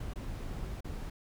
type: noise with dropouts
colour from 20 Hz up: brown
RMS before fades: -39 dBFS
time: 0-1.1 s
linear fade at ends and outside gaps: 5 ms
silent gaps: 0.136-0.157 / 0.807-0.844 s
effects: none